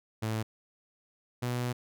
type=tone pair in turn; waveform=sawtooth; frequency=110 / 122.7 Hz; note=A2 / B2; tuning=0 / -11 cents; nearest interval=major second; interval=189 cents; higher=second; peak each=-26 dBFS; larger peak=neither; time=0.22-0.43 / 1.42-1.73 s; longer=second; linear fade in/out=10 ms; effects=none